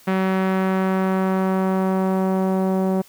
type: tone with low-pass filter sweep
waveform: sawtooth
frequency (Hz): 189.2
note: F#3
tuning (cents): +39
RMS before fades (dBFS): -20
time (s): 0.07-3.02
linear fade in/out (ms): 10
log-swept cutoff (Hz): 2100 to 700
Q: 1.1
effects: white hiss -50 dBFS RMS until 3.08 s